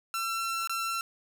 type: tone with dropouts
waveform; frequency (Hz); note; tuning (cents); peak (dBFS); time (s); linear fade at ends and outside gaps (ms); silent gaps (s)
sawtooth; 1349; E6; +40; -26; 0.14-1.01; 1; 0.674-0.695
effects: none